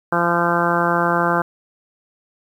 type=harmonic tone; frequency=171.9 Hz; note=F3; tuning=27 cents flat; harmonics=1 / 2 / 3 / 4 / 5 / 6 / 7 / 8 / 9; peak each=-24 / -24 / -24 / -24 / -24 / -24 / -24 / -24 / -24 dBFS; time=0.12-1.42 s; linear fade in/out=5 ms; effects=8-bit